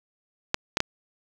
clicks, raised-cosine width 0.2 ms, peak -4 dBFS, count 3, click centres 0.544 / 0.771 / 0.804 s, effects none

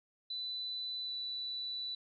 sine tone with pitch glide, 3991 to 3966 Hz, B7 to B7, +17 to +7 cents, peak -37 dBFS, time 0.3-1.95 s, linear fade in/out 5 ms, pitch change -10 cents, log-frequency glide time 1.05-1.11 s, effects none

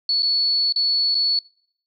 sine tone with dropouts, 4419 Hz, C#8, 6 cents flat, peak -17 dBFS, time 0.09-1.39 s, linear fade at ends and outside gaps 2 ms, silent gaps 0.223-0.229 / 0.724-0.76 / 1.146-1.151 s, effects noise-tail reverb RT60 0.7 s tail -25 dB re dry

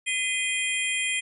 sine tone cluster, 2038 / 2472 / 3193 / 7400 / 9460 Hz, C7 / D#7 / G7 / A#8 / D9, -46 / -12 / +31 / -14 / +12 cents, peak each -30 / -28 / -31 / -35 / -34 dBFS, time 0.06-1.21 s, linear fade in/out 20 ms, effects none

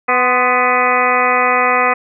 harmonic tone with a mistuned harmonic, 249 Hz, B3, 14 cents sharp, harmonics 1 / 2 / 3 / 4 / 5 / 6 / 7 / 8 / 9 / 10, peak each -27 / -19 / -18 / -19 / -16 / -27 / -25 / -18 / -26 / -21 dBFS, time 0.08-1.94 s, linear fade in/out 10 ms, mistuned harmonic 4, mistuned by +60 cents, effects none

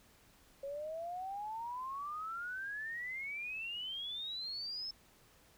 sine exponential sweep, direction up, 546 to 5300 Hz, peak -39 dBFS, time 0.63-4.91 s, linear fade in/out 5 ms, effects pink hiss -65 dBFS RMS until 5.57 s

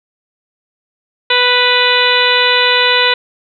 harmonic tone with a mistuned harmonic, 493.9 Hz, B4, in tune, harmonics 1 / 2 / 3 / 4 / 5 / 6 / 7 / 8, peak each -17 / -17 / -17 / -17 / -17 / -17 / -17 / -17 dBFS, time 1.3-3.14 s, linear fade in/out 5 ms, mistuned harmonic 7, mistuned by +35 cents, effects none

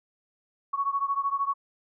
sine beating tone pair, 1108.7 / 1121.7 Hz, C#6 / C#6, 0 / +20 cents, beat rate 13 Hz, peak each -27 / -29 dBFS, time 0.73-1.54 s, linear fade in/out 10 ms, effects none

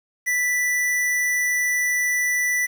square tone, 1975.5 Hz, B6, in tune, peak -20 dBFS, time 0.26-2.67 s, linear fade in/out 20 ms, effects 8-bit

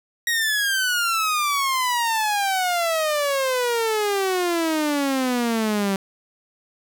sawtooth exponential sweep, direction down, 1900 to 192.4 Hz, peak -16 dBFS, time 0.27-5.96 s, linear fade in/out 2 ms, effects none

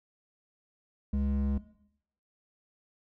triangle tone pair together, 69.31 / 207.7 Hz, C#2 / G#3, 0 / 0 cents, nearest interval octave + perfect fifth, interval 1900 cents, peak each -25 dBFS, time 1.13-1.58 s, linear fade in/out 5 ms, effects noise-tail reverb RT60 0.7 s tail -17 dB re dry + tanh soft clip ceiling -24 dBFS

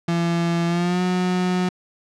35% pulse tone with pitch glide, 169.6 to 181.77 Hz, E3 to F#3, +50 to -30 cents, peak -17 dBFS, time 0.08-1.69 s, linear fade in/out 5 ms, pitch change +120 cents, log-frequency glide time 0.67-1.02 s, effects low-pass 6000 Hz 12 dB/octave

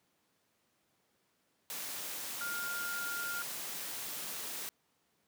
sine tone in noise, 1406 Hz, F6, 11 cents sharp, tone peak -37 dBFS, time 2.41-3.42 s, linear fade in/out 0 ms, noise white, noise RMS -41 dBFS, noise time 1.7-4.69 s, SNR +1 dB, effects pink hiss -75 dBFS RMS until 5.27 s + high-pass 150 Hz 12 dB/octave

